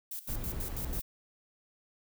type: noise with tremolo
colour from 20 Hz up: violet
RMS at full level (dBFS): -39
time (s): 0.11-1.02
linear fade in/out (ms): 5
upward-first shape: square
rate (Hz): 6.1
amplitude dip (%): 80
type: noise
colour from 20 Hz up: brown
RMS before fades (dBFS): -37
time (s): 0.28-1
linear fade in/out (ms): 5
effects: none